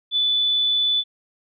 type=tone; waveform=sine; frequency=3483 Hz; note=A7; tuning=18 cents flat; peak=-17 dBFS; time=0.11-1.04 s; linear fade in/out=50 ms; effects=none

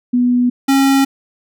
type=tone pair in turn; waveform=sine / square; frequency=245.8 / 272.5 Hz; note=B3 / C#4; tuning=-8 / -29 cents; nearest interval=major second; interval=179 cents; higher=second; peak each=-10 dBFS; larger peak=neither; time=0.13-0.5 / 0.68-1.05 s; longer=neither; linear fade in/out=10 ms; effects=none

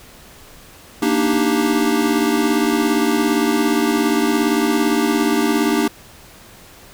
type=chord; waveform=square; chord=Eb major seventh; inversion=second; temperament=equal; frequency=233.1 / 293.7 / 311.1 / 392 Hz; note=Bb3 / D4 / Eb4 / G4; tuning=0 / 0 / 0 / 0 cents; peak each=-21 / -20 / -22 / -22 dBFS; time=1.02-5.88 s; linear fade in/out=5 ms; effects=pink hiss -43 dBFS RMS until 6.93 s

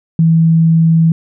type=tone; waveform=sine; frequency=163.4 Hz; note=E3; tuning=15 cents flat; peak=-6 dBFS; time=0.19-1.12 s; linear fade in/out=2 ms; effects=none

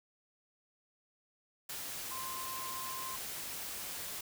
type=tone in noise; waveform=sine; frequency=1046.5 Hz; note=C6; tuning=in tune; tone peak=-42 dBFS; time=2.11-3.16 s; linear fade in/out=5 ms; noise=white; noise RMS=-42 dBFS; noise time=1.69-4.21 s; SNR=-3 dB; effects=none

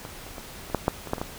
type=clicks; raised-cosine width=1 ms; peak=-23 / -27 / -23 / -26 / -8 / -6 / -23 / -10 / -20 / -14 dBFS; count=10; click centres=0.051 / 0.266 / 0.382 / 0.7 / 0.747 / 0.881 / 1.073 / 1.134 / 1.182 / 1.215 s; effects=pink hiss -42 dBFS RMS until 1.38 s

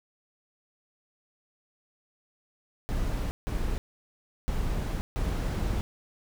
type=noise bursts at uneven times; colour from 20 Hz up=brown; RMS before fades=-29 dBFS; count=4; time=2.89-3.31 / 3.47-3.78 / 4.48-5.01 / 5.16-5.81 s; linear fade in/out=0 ms; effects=none

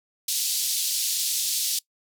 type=band-pass noise; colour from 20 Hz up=pink; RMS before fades=-26 dBFS; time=0.28-1.79 s; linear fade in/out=5 ms; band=3800 to 15000 Hz; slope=24 dB/octave; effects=noise-tail reverb RT60 0.1 s tail -22 dB re dry

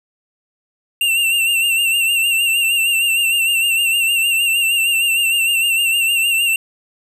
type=tone with vibrato; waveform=square; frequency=2744 Hz; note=F7; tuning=31 cents flat; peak=-14 dBFS; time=1.01-6.56 s; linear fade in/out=2 ms; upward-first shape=sine; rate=6.5 Hz; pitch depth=53 cents each way; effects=none

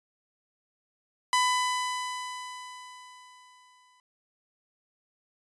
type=tone with exponential decay; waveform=sawtooth; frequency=1000 Hz; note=B5; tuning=21 cents sharp; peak=-17 dBFS; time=1.33-4 s; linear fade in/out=1 ms; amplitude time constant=580 ms; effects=resampled to 24000 Hz

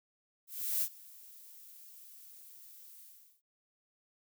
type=noise with ADSR envelope; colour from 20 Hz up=violet; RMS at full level=-31 dBFS; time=0.47-3.42 s; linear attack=350 ms; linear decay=65 ms; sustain=-23 dB; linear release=410 ms; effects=none

